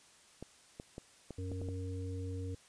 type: clicks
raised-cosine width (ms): 2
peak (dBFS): -30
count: 7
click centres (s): 0.426 / 0.799 / 0.981 / 1.307 / 1.517 / 1.616 / 1.687
type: harmonic tone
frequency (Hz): 92.8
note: F#2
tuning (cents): +6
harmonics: 1 / 3 / 5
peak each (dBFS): -38 / -46 / -47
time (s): 1.38-2.55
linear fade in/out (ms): 5
effects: white hiss -62 dBFS RMS until 2.68 s + resampled to 22050 Hz